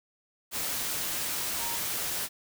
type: tone in noise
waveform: sine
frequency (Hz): 932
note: A#5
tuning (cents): -1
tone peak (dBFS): -38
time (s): 1.58-1.79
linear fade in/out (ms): 50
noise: white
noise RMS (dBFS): -32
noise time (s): 0.51-2.29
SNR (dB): -9
effects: none